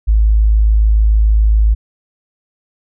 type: tone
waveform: sine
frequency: 53.5 Hz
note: A1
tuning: 48 cents flat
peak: -7 dBFS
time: 0.07-1.75 s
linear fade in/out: 20 ms
effects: none